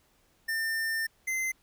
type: tone pair in turn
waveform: square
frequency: 1800 / 2068 Hz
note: A6 / C7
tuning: +39 / -21 cents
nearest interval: major second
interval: 240 cents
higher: second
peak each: -29 / -29 dBFS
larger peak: neither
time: 0.48-1.07 / 1.27-1.52 s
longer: first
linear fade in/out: 10 ms
effects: pink hiss -67 dBFS RMS until 1.62 s